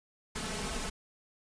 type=noise with comb filter; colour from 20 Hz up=pink; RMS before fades=-36 dBFS; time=0.35-0.9 s; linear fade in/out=10 ms; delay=4.6 ms; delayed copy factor=+0.75; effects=resampled to 22050 Hz